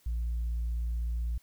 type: tone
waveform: sine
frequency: 58 Hz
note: A#1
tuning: 8 cents flat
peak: -27 dBFS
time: 0.06-1.38 s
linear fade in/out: 5 ms
effects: tanh soft clip ceiling -27 dBFS + white hiss -65 dBFS RMS until 1.42 s